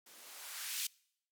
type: noise with band-pass filter sweep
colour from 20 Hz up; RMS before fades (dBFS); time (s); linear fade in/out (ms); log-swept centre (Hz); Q
violet; -44; 0.06-0.87; 5; 220 to 3200; 1
effects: noise-tail reverb RT60 0.7 s tail -25 dB re dry